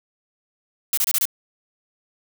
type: noise bursts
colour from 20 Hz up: blue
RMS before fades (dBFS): -20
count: 5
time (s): 0.93-1.254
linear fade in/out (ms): 2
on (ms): 44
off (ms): 26
effects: none

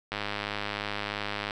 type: click train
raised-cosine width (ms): 0.3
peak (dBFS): -15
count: 144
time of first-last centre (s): 0.12-1.508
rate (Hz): 103
effects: none

